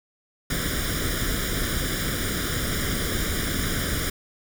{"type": "noise with comb filter", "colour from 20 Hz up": "pink", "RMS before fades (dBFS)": -26, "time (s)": [0.5, 4.1], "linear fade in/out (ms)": 5, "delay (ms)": 0.57, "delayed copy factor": 0.85, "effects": []}